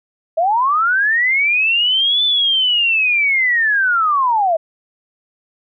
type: linear two-way sweep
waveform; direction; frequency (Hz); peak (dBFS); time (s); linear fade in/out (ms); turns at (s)
sine; up then down; 624 to 3531 to 624; -12; 0.37-4.57; 10; 2.24
effects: none